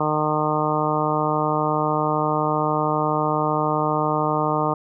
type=harmonic tone; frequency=152.6 Hz; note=D#3; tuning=33 cents flat; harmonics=1 / 2 / 3 / 4 / 5 / 6 / 7 / 8; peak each=-27 / -27 / -27 / -27 / -27 / -27 / -27 / -27 dBFS; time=0-4.74 s; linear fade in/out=5 ms; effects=none